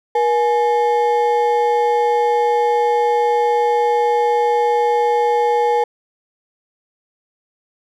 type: ring-modulated tone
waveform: triangle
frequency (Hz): 659.3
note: E5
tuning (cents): 0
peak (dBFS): -8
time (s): 0.15-5.84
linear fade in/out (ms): 5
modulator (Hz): 182
effects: none